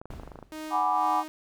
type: clicks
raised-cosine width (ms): 1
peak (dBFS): -28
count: 11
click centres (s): 0.015 / 0.056 / 0.105 / 0.137 / 0.198 / 0.234 / 0.276 / 0.318 / 0.357 / 0.389 / 0.427
type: noise with exponential decay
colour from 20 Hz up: brown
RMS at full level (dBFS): -37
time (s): 0.1-0.89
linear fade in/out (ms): 5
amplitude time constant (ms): 170
type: tone with tremolo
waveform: sawtooth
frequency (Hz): 311.1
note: D#4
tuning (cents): 0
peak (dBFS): -31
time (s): 0.52-1.28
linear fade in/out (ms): 0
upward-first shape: sine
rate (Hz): 2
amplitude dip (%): 65
type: chord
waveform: sine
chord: G# half-diminished seventh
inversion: third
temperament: equal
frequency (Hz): 740 / 830.6 / 987.8 / 1174.7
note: F#5 / G#5 / B5 / D6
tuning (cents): 0 / 0 / 0 / 0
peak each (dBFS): -28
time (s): 0.7-1.24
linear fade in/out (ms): 50
effects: none